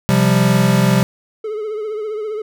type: chord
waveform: square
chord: C suspended fourth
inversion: none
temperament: equal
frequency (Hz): 130.81 / 174.61 / 196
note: C3 / F3 / G3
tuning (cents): 0 / 0 / 0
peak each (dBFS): -16 / -17 / -16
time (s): 0.09-1.03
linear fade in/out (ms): 0
type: tone with vibrato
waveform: triangle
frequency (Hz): 428.4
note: A4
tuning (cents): -46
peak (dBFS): -19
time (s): 1.44-2.42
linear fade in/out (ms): 5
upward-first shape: triangle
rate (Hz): 15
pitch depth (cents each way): 67
effects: none